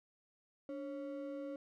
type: ring-modulated tone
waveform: triangle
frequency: 418.7 Hz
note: G#4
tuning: 14 cents sharp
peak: -36 dBFS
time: 0.69-1.56 s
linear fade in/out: 2 ms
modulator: 128 Hz
effects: none